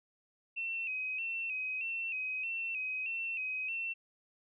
sine tone with vibrato, 2610 Hz, E7, 18 cents flat, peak -34 dBFS, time 0.56-3.94 s, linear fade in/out 20 ms, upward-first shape square, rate 1.6 Hz, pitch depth 57 cents each way, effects none

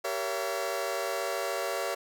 sawtooth chord, G diminished seventh, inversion none, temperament just, 392 / 470.4 / 564.5 / 677.4 Hz, G4 / Bb4 / Db5 / Fb5, 0 / +16 / +31 / +47 cents, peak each -33 / -33 / -30 / -31 dBFS, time 0.04-1.95 s, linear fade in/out 10 ms, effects none

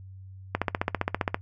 click train, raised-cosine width 0.5 ms, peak -9 dBFS, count 13, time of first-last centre 0.55-1.345 s, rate 15.1 Hz, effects noise-tail reverb RT60 0.1 s tail -21 dB re dry + added 95 Hz sine -42 dBFS peak until 1.41 s

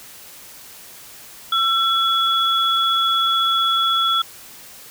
sine tone pair together, 1342 / 3382 Hz, E6 / G#7, +31 / +31 cents, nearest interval octave + major third, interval 1600 cents, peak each -18 dBFS, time 1.52-4.22 s, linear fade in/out 5 ms, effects white hiss -41 dBFS RMS until 4.9 s

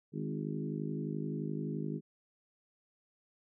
harmonic tone with a mistuned harmonic, 51.6 Hz, G#1, 10 cents flat, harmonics 3 / 4 / 5 / 6 / 7 / 8, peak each -38 / -40 / -42 / -44 / -45 / -46 dBFS, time 0.12-2.01 s, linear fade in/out 50 ms, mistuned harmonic 6, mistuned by +16 cents, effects none

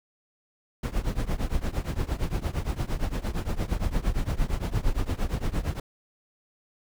brown noise with tremolo, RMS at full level -23 dBFS, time 0.83-5.8 s, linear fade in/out 5 ms, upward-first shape triangle, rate 8.7 Hz, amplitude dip 95%, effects none

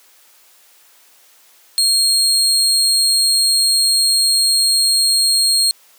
30% pulse tone, 4248 Hz, C8, 25 cents sharp, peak -9 dBFS, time 1.78-5.71 s, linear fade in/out 0 ms, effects white hiss -50 dBFS RMS until 5.98 s + high-pass 400 Hz 12 dB/octave

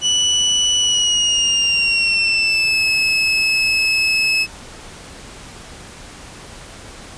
30% pulse tone with pitch glide, 2960 to 2592 Hz, F#7 to E7, 0 to -30 cents, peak -11 dBFS, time 0.01-4.47 s, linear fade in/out 50 ms, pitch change -230 cents, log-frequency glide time 0.78-2.84 s, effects pink hiss -37 dBFS RMS until 7.17 s + resampled to 22050 Hz

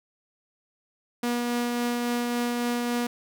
sawtooth tone with tremolo, 240.6 Hz, B3, 45 cents flat, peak -20 dBFS, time 1.23-3.07 s, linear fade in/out 5 ms, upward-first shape triangle, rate 3.6 Hz, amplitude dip 25%, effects none

